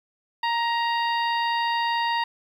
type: harmonic tone with a mistuned harmonic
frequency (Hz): 932.3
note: A#5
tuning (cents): 0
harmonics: 1 / 2 / 3 / 4 / 5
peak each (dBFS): -23 / -29 / -33 / -35 / -37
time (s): 0.43-2.24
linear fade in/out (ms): 5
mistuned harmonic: 2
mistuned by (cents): +20
effects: 9-bit